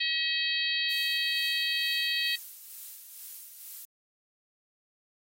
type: harmonic tone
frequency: 640 Hz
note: D#5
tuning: 49 cents sharp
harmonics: 3 / 4 / 5 / 6 / 7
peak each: -33 / -33 / -33 / -33 / -33 dBFS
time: 0-2.36 s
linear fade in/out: 10 ms
type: noise with tremolo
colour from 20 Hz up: violet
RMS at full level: -41 dBFS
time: 0.9-3.85 s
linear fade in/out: 0 ms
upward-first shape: sine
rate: 2.2 Hz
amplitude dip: 45%
effects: AAC 48 kbps